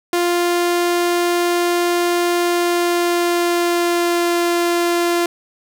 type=tone with pitch glide; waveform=sawtooth; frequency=349 to 345.4 Hz; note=F4 to F4; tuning=-1 to -19 cents; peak=-11 dBFS; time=0.13-5.26 s; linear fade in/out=2 ms; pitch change=-18 cents; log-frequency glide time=2.38-4.34 s; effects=none